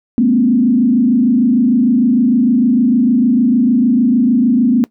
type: tone with frequency modulation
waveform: sine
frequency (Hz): 243.2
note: B3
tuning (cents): -26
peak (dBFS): -8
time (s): 0.18-4.84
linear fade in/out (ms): 0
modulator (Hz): 26.6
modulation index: 1.1
effects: noise-tail reverb RT60 0.1 s tail -20 dB re dry